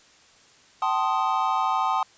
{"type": "chord", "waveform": "triangle", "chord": "A half-diminished seventh", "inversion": "third", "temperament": "equal with one note detuned", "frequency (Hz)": [767, 880, 1046.5, 1244.5], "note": ["G5", "A5", "C6", "Eb6"], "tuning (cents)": [-38, 0, 0, 0], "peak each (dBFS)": -25, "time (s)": [0.82, 2.03], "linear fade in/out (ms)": 2, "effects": ["white hiss -55 dBFS RMS until 2.17 s", "resampled to 16000 Hz"]}